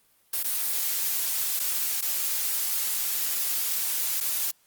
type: noise with dropouts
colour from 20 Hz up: blue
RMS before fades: -27 dBFS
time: 0.33-4.51 s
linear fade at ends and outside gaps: 5 ms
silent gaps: 0.43-0.442 / 1.594-1.598 / 2.011-2.023 / 4.204-4.208 s
effects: white hiss -64 dBFS RMS until 4.66 s + Opus 32 kbps